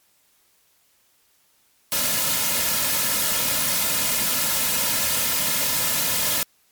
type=noise with comb filter; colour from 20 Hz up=white; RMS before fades=-22 dBFS; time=1.92-6.43 s; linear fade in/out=0 ms; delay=2.6 ms; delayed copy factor=-0.7; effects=white hiss -62 dBFS RMS until 6.71 s + MP3 96 kbps